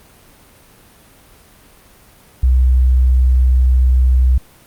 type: tone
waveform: sine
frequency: 63.4 Hz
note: B1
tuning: 46 cents sharp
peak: -8 dBFS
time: 2.43-4.38 s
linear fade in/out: 5 ms
effects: pink hiss -46 dBFS RMS until 4.66 s + Opus 32 kbps